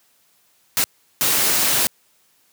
white noise bursts at uneven times, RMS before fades -18 dBFS, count 2, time 0.77-0.84 / 1.21-1.87 s, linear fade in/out 0 ms, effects white hiss -60 dBFS RMS until 2.52 s + high-pass 100 Hz 12 dB/octave

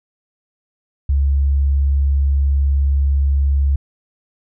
sine tone, 69.5 Hz, C#2, 5 cents sharp, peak -12 dBFS, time 1.09-3.76 s, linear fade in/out 5 ms, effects none

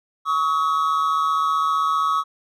triangle tone pair together, 1121 / 1276.3 Hz, C#6 / D#6, +19 / +44 cents, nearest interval major second, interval 225 cents, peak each -18 dBFS, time 0.25-2.24 s, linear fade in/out 50 ms, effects tanh soft clip ceiling -11 dBFS

